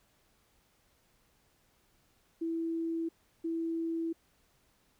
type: tone bursts at uneven times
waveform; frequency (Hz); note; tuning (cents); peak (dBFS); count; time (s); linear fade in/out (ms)
sine; 329.6; E4; 0; -31; 2; 2.41-3.09 / 3.44-4.13; 10
effects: pink hiss -70 dBFS RMS until 4.99 s